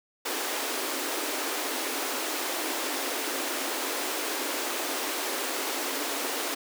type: high-pass noise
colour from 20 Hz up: pink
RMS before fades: -31 dBFS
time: 0.25-6.55 s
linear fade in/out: 10 ms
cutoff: 260 Hz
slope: 96 dB/octave
effects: none